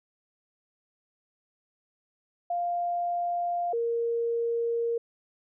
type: tone pair in turn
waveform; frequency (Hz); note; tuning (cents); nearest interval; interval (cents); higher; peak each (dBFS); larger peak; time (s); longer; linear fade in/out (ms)
sine; 698.5 / 466.2; F5 / A#4; 0 / 0; perfect fifth; 700; first; -26 / -25; second; 2.5-3.73 / 3.73-4.98; second; 5
effects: none